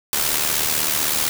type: noise with amplitude modulation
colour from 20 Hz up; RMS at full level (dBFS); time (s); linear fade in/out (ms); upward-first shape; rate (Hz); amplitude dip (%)
white; -18; 0.13-1.29; 0; sine; 75.9; 60
effects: none